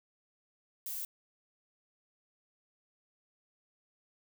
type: noise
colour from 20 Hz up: violet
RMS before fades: -39 dBFS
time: 0.86-1.05 s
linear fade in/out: 2 ms
effects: none